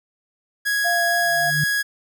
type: tone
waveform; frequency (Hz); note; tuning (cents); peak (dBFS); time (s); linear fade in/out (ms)
45% pulse; 1661.2; G#6; 0; -19; 0.65-1.83; 20
type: tone with vibrato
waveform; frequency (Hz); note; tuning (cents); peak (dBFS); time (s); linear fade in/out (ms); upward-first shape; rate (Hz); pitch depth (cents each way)
sine; 691; F5; -19; -21; 0.84-1.51; 20; sine; 3.6; 11
type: tone with exponential growth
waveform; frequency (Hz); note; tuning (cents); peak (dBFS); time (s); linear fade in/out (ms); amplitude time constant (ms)
sine; 150; D3; +37; -18; 1.18-1.64; 5; 100
effects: none